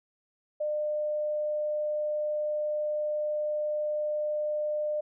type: tone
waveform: sine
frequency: 602 Hz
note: D5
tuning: 43 cents sharp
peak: -27 dBFS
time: 0.6-5.01 s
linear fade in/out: 10 ms
effects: none